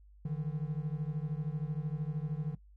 triangle beating tone pair, 146.83 / 159.83 Hz, D3 / D#3, 0 / +47 cents, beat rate 13 Hz, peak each -33 / -35 dBFS, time 0.25-2.55 s, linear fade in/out 5 ms, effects noise-tail reverb RT60 0.1 s tail -19 dB re dry + added 50 Hz sine -55 dBFS peak until 2.76 s

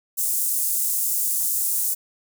pink high-pass noise, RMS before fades -23 dBFS, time 0.17-1.95 s, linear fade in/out 20 ms, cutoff 8100 Hz, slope 24 dB/octave, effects none

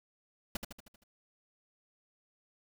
pink noise with echo, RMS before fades -34 dBFS, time 0.55-0.57 s, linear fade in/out 5 ms, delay 78 ms, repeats 6, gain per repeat -5 dB, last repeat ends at 1.038 s, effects none

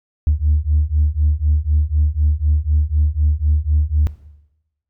sine beating tone pair, 73.42 / 77.42 Hz, D2 / D#2, 0 / -8 cents, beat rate 4 Hz, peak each -15 dBFS, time 0.27-4.07 s, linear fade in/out 0 ms, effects noise-tail reverb RT60 0.9 s tail -17 dB re dry + tanh soft clip ceiling -7 dBFS

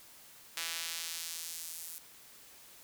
sawtooth tone with high-pass filter sweep, 165.7 Hz, E3, 9 cents sharp, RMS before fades -41 dBFS, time 0.57-1.98 s, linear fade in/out 0 ms, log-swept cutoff 2400 to 10000 Hz, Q 0.75, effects white hiss -56 dBFS RMS until 2.83 s

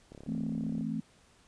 click train, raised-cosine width 2 ms, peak -34 dBFS, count 25, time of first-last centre 0.12-0.81 s, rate 34.8 Hz
sine chord, A minor, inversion second, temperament equal, 164.81 / 220 / 261.6 Hz, E3 / A3 / C4, 0 / 0 / 0 cents, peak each -37 / -34 / -37 dBFS, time 0.27-1.01 s, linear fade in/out 10 ms
effects pink hiss -63 dBFS RMS until 1.47 s + resampled to 22050 Hz

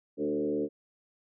sine tone with frequency modulation, 370 Hz, F#4, in tune, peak -27 dBFS, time 0.17-0.69 s, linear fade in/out 50 ms, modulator 75.5 Hz, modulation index 1.7, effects none

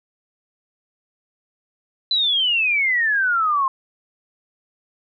sine exponential sweep, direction down, 4047 to 1046.5 Hz, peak -16 dBFS, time 2.11-3.68 s, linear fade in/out 2 ms, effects none

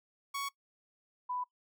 sawtooth / sine tone pair in turn, 1115 / 993.4 Hz, C#6 / B5, +10 / +10 cents, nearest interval major second, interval 200 cents, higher first, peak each -31 / -34 dBFS, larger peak first, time 0.34-0.49 / 1.29-1.44 s, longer neither, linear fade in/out 10 ms, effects noise-tail reverb RT60 0.1 s tail -20 dB re dry

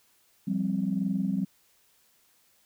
sine chord, F suspended second, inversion none, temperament just, 174.61 / 196.44 / 261.9 Hz, F3 / G3 / C4, 0 / +4 / +2 cents, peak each -31 / -27 / -32 dBFS, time 0.47-1.45 s, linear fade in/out 10 ms, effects tanh soft clip ceiling -16 dBFS + white hiss -65 dBFS RMS until 2.65 s

